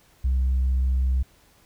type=tone; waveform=sine; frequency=64.7 Hz; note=C2; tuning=19 cents flat; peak=-17 dBFS; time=0.24-1.23 s; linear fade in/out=10 ms; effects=tanh soft clip ceiling -17 dBFS + pink hiss -58 dBFS RMS until 1.65 s